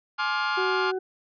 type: chord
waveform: 40% pulse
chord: D half-diminished seventh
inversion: second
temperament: just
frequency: 845.8 / 1057.2 / 1174.7 / 1409.6 Hz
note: Ab5 / C6 / D6 / F6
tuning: +31 / +18 / 0 / +16 cents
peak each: -30 / -31 / -31 / -26 dBFS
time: 0.18-0.92 s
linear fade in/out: 20 ms
type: harmonic tone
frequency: 374.7 Hz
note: F#4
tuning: 22 cents sharp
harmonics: 1 / 2 / 4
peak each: -26 / -37 / -45 dBFS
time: 0.57-0.99 s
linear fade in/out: 10 ms
effects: resampled to 11025 Hz